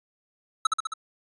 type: tone with echo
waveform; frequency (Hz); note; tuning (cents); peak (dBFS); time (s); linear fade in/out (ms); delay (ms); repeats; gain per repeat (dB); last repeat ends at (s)
square; 1300; E6; -24; -18; 0.65-0.67; 5; 67; 4; -3; 0.938
effects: resampled to 24000 Hz